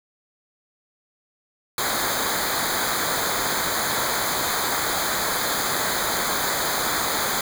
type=noise with comb filter; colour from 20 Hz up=pink; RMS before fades=-24 dBFS; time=1.78-7.41 s; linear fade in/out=2 ms; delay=0.36 ms; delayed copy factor=-0.9; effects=none